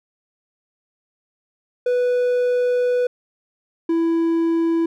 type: tone pair in turn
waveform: triangle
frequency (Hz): 493.5 / 331.4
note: B4 / E4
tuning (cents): -1 / +9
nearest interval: perfect fifth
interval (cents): 690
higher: first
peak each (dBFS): -14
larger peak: neither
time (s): 1.86-3.07 / 3.89-4.86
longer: first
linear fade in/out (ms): 5
effects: none